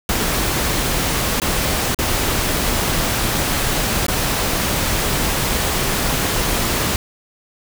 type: noise with dropouts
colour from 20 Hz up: pink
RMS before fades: -19 dBFS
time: 0.09-6.96 s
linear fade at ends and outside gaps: 1 ms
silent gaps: 1.4-1.418 / 1.946-1.988 / 4.066-4.083 s
effects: none